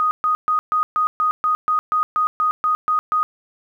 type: tone bursts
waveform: sine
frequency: 1244.5 Hz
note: D#6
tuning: in tune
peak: -15 dBFS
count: 14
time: 0-3.23 s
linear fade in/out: 0 ms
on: 110 ms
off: 130 ms
effects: 9-bit